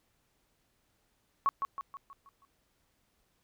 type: tone with echo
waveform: sine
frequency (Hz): 1108.7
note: C#6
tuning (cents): 0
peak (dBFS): -23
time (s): 1.46-1.49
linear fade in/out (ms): 0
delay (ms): 160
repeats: 6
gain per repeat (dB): -6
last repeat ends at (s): 2.45
effects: pink hiss -74 dBFS RMS until 3.43 s